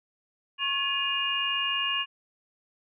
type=tone cluster; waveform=sine; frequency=1093 / 1700 / 2468 / 2833 Hz; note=C#6 / G#6 / D#7 / F7; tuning=-25 / +40 / -15 / +24 cents; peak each=-33 / -36 / -33 / -27 dBFS; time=0.58-2.06 s; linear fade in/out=50 ms; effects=none